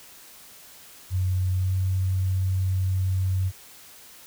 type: tone with pitch glide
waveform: sine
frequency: 92.5 to 93.85 Hz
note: F#2 to F#2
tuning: 0 to +25 cents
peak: -21 dBFS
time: 1.1-3.52 s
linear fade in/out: 50 ms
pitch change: +25 cents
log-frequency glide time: 1.56-1.7 s
effects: white hiss -48 dBFS RMS until 4.26 s